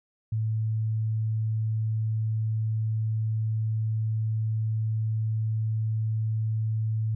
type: tone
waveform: sine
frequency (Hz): 110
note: A2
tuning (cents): 0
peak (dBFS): -24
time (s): 0.32-7.15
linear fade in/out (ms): 5
effects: none